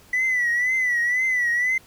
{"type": "tone with vibrato", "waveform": "triangle", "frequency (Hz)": 1975.5, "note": "B6", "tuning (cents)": 0, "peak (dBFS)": -16, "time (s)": [0.13, 1.78], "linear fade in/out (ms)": 5, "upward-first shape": "triangle", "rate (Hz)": 2, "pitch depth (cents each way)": 93, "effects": ["tanh soft clip ceiling -15 dBFS", "pink hiss -52 dBFS RMS until 1.86 s"]}